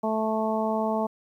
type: harmonic tone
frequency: 219.1 Hz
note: A3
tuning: 7 cents flat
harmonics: 1 / 2 / 3 / 4 / 5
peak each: -28 / -31 / -28 / -30 / -35 dBFS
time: 0.03-1.07 s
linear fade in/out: 10 ms
effects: 10-bit